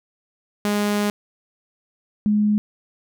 sawtooth / sine tone pair in turn, 206.6 / 209.7 Hz, G#3 / G#3, -9 / +17 cents, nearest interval unison, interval 26 cents, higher second, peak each -15 dBFS, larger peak neither, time 0.65-1.1 / 2.26-2.58 s, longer first, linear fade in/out 0 ms, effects none

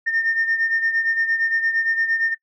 sine beating tone pair, 1816 / 1824.7 Hz, A#6 / A#6, -46 / -37 cents, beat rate 8.7 Hz, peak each -18 / -24 dBFS, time 0.06-2.35 s, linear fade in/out 20 ms, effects noise-tail reverb RT60 0.1 s tail -21 dB re dry + tanh soft clip ceiling -12 dBFS

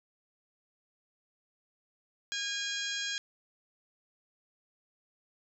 harmonic tone with a mistuned harmonic, 817 Hz, G#5, 29 cents flat, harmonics 2 / 3 / 4 / 5 / 6 / 7 / 8 / 9, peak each -38 / -43 / -37 / -42 / -44 / -46 / -42 / -48 dBFS, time 2.32-3.18 s, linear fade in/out 0 ms, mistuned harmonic 7, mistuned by -64 cents, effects none

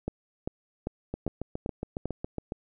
two click trains, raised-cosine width 2 ms, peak -19 / -17 dBFS, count 11 / 6, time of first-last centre 1.14-2.521 / 0.08-2.056 s, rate 7.24 / 2.53 Hz, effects none

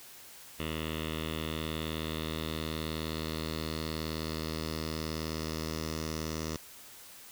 10% pulse tone with low-pass filter sweep, 79.1 Hz, D#2, 29 cents sharp, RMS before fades -36 dBFS, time 0.59-6.57 s, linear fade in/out 10 ms, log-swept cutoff 3100 to 5900 Hz, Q 4.3, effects white hiss -51 dBFS RMS until 7.31 s

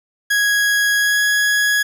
40% pulse tone with pitch glide, 1659 to 1671.5 Hz, G#6 to G#6, -2 to +11 cents, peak -13 dBFS, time 0.3-1.83 s, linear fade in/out 10 ms, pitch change +13 cents, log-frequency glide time 0.97-1.21 s, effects 9-bit

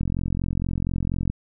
click train, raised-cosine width 5 ms, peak -13 dBFS, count 58, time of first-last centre 0.01-1.3 s, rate 44.2 Hz, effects none

